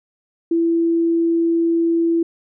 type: tone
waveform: sine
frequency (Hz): 333.9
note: E4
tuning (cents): +22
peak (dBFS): -14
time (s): 0.51-2.23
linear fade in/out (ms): 5
effects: none